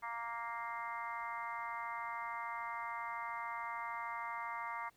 harmonic tone, 233.1 Hz, A#3, in tune, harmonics 3 / 4 / 5 / 6 / 7 / 8 / 9, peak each -51 / -43 / -44 / -52 / -55 / -53 / -47 dBFS, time 0.02-4.9 s, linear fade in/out 20 ms, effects pink hiss -71 dBFS RMS until 4.96 s

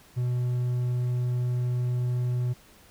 triangle tone, 123.47 Hz, B2, in tune, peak -22 dBFS, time 0.16-2.54 s, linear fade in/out 20 ms, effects pink hiss -55 dBFS RMS until 2.9 s

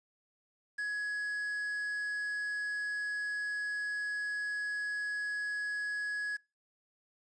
triangle tone with quantisation, 1678 Hz, G#6, 17 cents sharp, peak -31 dBFS, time 0.78-6.37 s, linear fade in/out 10 ms, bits 9, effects noise-tail reverb RT60 0.3 s tail -26 dB re dry + resampled to 22050 Hz

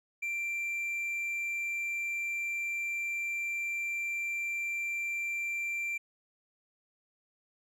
triangle tone, 2358 Hz, D7, 6 cents sharp, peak -30 dBFS, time 0.22-5.98 s, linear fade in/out 10 ms, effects none

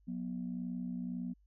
sine tone pair together, 181.6 / 243.5 Hz, F#3 / B3, -32 / -24 cents, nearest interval perfect fourth, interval 508 cents, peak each -39 / -38 dBFS, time 0.07-1.34 s, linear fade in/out 20 ms, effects tanh soft clip ceiling -29 dBFS + added 50 Hz sine -64 dBFS peak until 1.46 s

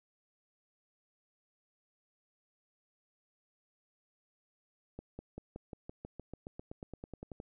accelerating click train, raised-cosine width 2 ms, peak -30 dBFS, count 19, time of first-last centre 4.99-7.401 s, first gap 200 ms, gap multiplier 0.95, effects none

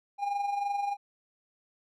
triangle tone with amplitude modulation, 808 Hz, G#5, 48 cents flat, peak -24 dBFS, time 0.18-0.97 s, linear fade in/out 50 ms, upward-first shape sine, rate 23.1 Hz, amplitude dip 55%, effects none

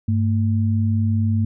sine tone pair together, 100.41 / 225 Hz, G2 / A3, +42 / +39 cents, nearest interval octave + major second, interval 1397 cents, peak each -17 / -22 dBFS, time 0.08-1.45 s, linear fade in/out 5 ms, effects none

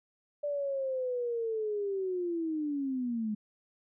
sine linear sweep, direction down, 587.3 to 207.7 Hz, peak -30 dBFS, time 0.43-3.35 s, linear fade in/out 10 ms, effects none

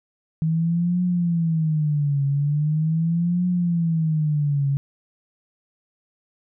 sine tone with vibrato, 158.2 Hz, D#3, 29 cents sharp, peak -18 dBFS, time 0.42-4.77 s, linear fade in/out 0 ms, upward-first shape triangle, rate 0.41 Hz, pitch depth 230 cents each way, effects none

